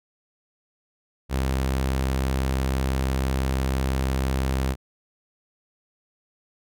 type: tone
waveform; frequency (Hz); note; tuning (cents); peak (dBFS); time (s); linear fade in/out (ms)
sawtooth; 66; C2; +16; -18; 1.29-4.76; 50
effects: none